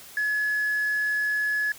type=tone; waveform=sine; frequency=1700 Hz; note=G#6; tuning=40 cents sharp; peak=-21 dBFS; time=0.17-1.72 s; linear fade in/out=2 ms; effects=tanh soft clip ceiling -20 dBFS + white hiss -46 dBFS RMS until 1.78 s